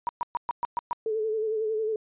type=tone bursts; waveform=sine; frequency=958 Hz; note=A#5; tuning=47 cents sharp; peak=-24 dBFS; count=7; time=0.07-0.93 s; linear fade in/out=0 ms; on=20 ms; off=120 ms
type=tone with vibrato; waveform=sine; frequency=436.5 Hz; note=A4; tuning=14 cents flat; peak=-25 dBFS; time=1.06-1.96 s; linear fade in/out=2 ms; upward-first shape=sine; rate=11 Hz; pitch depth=45 cents each way
effects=resampled to 8000 Hz